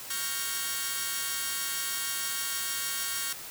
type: chord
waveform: 5% pulse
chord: G half-diminished seventh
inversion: second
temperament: equal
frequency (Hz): 1108.7 / 1396.9 / 1568 / 1864.7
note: Db6 / F6 / G6 / Bb6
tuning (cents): 0 / 0 / 0 / 0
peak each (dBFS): -25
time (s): 0.1-3.33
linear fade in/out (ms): 5
effects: white hiss -42 dBFS RMS until 3.5 s